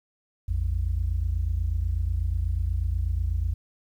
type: tone pair together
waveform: sine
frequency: 56.12 / 84.3 Hz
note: A1 / E2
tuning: +35 / +39 cents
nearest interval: perfect fifth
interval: 704 cents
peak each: -25 dBFS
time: 0.48-3.54 s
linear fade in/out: 10 ms
effects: tanh soft clip ceiling -17 dBFS + 10-bit